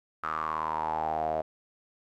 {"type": "tone with band-pass filter sweep", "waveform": "sawtooth", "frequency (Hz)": 78.8, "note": "D#2", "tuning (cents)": 23, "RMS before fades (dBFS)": -31, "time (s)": [0.23, 1.42], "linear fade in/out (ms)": 10, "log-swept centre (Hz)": [1300, 640], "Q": 8.7, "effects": []}